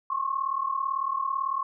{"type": "tone pair together", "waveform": "sine", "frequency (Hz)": [1068, 1106], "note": ["C6", "C#6"], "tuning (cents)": [35, -4], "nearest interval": "minor second", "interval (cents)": 61, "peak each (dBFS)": [-28, -29], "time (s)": [0.1, 1.63], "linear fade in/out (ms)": 5, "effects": []}